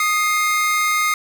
45% pulse tone pair together, 1244.5 / 2115 Hz, D#6 / C7, 0 / +18 cents, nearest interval major sixth, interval 918 cents, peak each -19 dBFS, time 0-1.14 s, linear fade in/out 2 ms, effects none

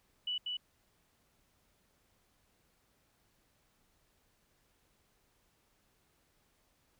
sine tone with echo, 2960 Hz, F#7, in tune, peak -33 dBFS, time 0.27-0.38 s, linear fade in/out 5 ms, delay 190 ms, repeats 1, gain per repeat -2 dB, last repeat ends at 0.57 s, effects pink hiss -73 dBFS RMS until 6.99 s

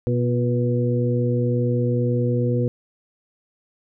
harmonic tone with a mistuned harmonic, 122 Hz, B2, 21 cents flat, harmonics 1 / 2 / 3 / 4, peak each -20 / -25 / -28 / -25 dBFS, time 0.07-2.68 s, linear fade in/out 0 ms, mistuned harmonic 3, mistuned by -35 cents, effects none

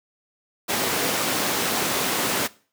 pink high-pass noise, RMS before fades -24 dBFS, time 0.68-2.48 s, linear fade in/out 20 ms, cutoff 240 Hz, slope 12 dB/octave, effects noise-tail reverb RT60 0.4 s tail -20 dB re dry

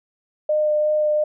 sine tone with vibrato, 606 Hz, D#5, 46 cents flat, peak -16 dBFS, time 0.49-1.24 s, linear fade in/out 5 ms, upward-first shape sine, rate 2.8 Hz, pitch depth 10 cents each way, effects none

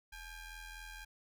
sawtooth ring-modulated tone, 815 Hz, G#5, 33 cents flat, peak -40 dBFS, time 0.12-1.05 s, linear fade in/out 10 ms, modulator 773 Hz, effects none

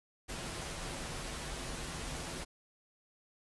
pink noise with comb filter, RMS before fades -41 dBFS, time 0.28-2.45 s, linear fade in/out 20 ms, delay 9.9 ms, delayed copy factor -0.5, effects resampled to 24000 Hz

